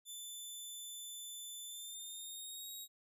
15% pulse tone with pitch glide, 3520 to 3794 Hz, A7 to A#7, 0 to +30 cents, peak -39 dBFS, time 0.05-2.88 s, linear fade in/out 50 ms, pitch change +130 cents, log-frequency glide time 1.65-2.71 s, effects none

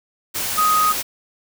sine tone in noise, 1250 Hz, D#6, 8 cents sharp, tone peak -14 dBFS, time 0.57-0.93 s, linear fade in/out 20 ms, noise white, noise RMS -24 dBFS, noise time 0.34-1.03 s, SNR +7 dB, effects none

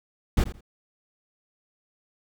brown noise with echo, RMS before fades -19 dBFS, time 0.37-0.44 s, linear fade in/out 5 ms, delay 84 ms, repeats 2, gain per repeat -14 dB, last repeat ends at 0.608 s, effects none

